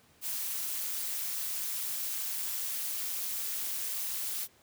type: noise with amplitude modulation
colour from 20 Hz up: blue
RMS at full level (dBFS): -32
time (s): 0.21-4.48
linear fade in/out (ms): 50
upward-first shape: sine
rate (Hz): 210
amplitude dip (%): 65
effects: pink hiss -63 dBFS RMS until 4.62 s + high-pass 80 Hz 12 dB/octave